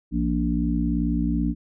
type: harmonic tone with a mistuned harmonic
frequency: 58.27 Hz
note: A#1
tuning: in tune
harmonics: 1 / 3 / 4 / 5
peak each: -26 / -26 / -26 / -26 dBFS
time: 0.11-1.55 s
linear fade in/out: 50 ms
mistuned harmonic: 3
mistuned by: -45 cents
effects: none